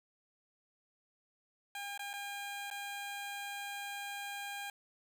15% pulse tone with dropouts, 806 Hz, G5, 48 cents sharp, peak -34 dBFS, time 1.75-4.7 s, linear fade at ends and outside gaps 2 ms, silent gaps 1.977-1.993 / 2.132-2.137 / 2.702-2.711 s, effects none

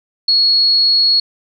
sine tone, 4336 Hz, C#8, 39 cents flat, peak -9 dBFS, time 0.28-1.2 s, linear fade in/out 5 ms, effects none

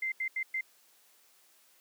sine tone bursts at uneven times, 2082 Hz, C7, 9 cents flat, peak -30 dBFS, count 4, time 0.02-0.12 / 0.2-0.28 / 0.36-0.43 / 0.54-0.61 s, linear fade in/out 5 ms, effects white hiss -64 dBFS RMS until 1.8 s + high-pass 300 Hz 12 dB/octave

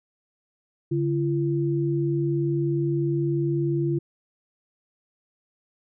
sine tone pair together, 142.9 / 339.9 Hz, D3 / F4, -47 / -47 cents, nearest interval octave + minor third, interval 1500 cents, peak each -24 dBFS, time 0.91-3.99 s, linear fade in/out 10 ms, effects none

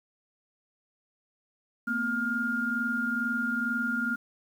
sine tone cluster, 227.7 / 249.9 / 1411 Hz, A#3 / B3 / F6, -40 / +21 / +17 cents, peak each -33 / -34 / -28 dBFS, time 1.87-4.16 s, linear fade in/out 10 ms, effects 9-bit

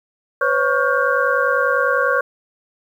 sine tone cluster, 502 / 552 / 1114 / 1424 / 1571 Hz, B4 / C#5 / C#6 / F6 / G6, +28 / -7 / +8 / +33 / +3 cents, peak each -21 dBFS, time 0.41-2.21 s, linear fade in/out 5 ms, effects 8-bit

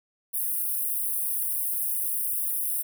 white high-pass noise, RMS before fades -28 dBFS, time 0.33-2.83 s, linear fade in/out 20 ms, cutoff 9200 Hz, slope 96 dB/octave, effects none

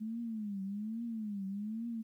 sine tone with vibrato, 212.8 Hz, G#3, 42 cents sharp, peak -36 dBFS, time 0-2.03 s, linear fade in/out 20 ms, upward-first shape triangle, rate 1.2 Hz, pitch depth 190 cents each way, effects 12-bit

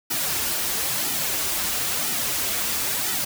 white noise with flanger, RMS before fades -25 dBFS, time 0.1-3.25 s, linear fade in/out 10 ms, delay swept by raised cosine 1.8 to 7.4 ms, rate 1 Hz, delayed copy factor -0.7, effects none

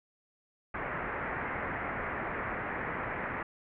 white low-pass noise, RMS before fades -36 dBFS, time 0.74-3.43 s, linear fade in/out 5 ms, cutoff 2100 Hz, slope 48 dB/octave, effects none

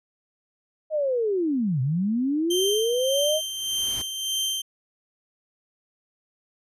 sine linear two-way sweep, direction down then up, 636 to 122.5 to 636 Hz, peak -21 dBFS, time 0.9-3.41 s, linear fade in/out 50 ms, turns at 1.81 s
sawtooth tone with tremolo, 3136 Hz, G7, in tune, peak -20 dBFS, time 2.5-4.62 s, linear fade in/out 10 ms, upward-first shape sine, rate 1.7 Hz, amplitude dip 55%
pink noise with exponential growth, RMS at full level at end -37 dBFS, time 3.23-4.02 s, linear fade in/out 5 ms, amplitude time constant 170 ms
effects resampled to 32000 Hz

